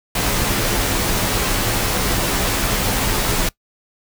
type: noise with comb filter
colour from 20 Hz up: pink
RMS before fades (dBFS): -19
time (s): 0.15-3.49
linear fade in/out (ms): 5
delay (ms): 13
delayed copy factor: -0.55
effects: noise-tail reverb RT60 0.1 s tail -21 dB re dry